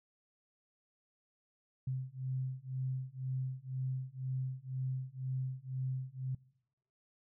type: beating tone pair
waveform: sine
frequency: 129.4 / 131.4 Hz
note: C3 / C3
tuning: -19 / +8 cents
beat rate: 2 Hz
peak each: -39 / -38 dBFS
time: 1.87-6.35 s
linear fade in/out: 5 ms
effects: noise-tail reverb RT60 0.8 s tail -24 dB re dry